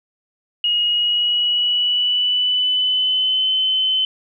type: tone with pitch glide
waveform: sine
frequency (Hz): 2882 to 3053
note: F#7 to G7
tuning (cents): -46 to -46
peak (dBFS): -15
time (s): 0.64-4.05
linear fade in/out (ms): 2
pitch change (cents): +100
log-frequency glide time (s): 0.83-3.51
effects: none